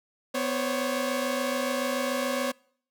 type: tone cluster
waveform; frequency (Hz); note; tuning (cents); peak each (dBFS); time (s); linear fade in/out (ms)
sawtooth; 249.6 / 536 / 563; B3 / C5 / C#5; +19 / +42 / +27; -27; 0.34-2.52; 10
effects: noise-tail reverb RT60 0.6 s tail -26 dB re dry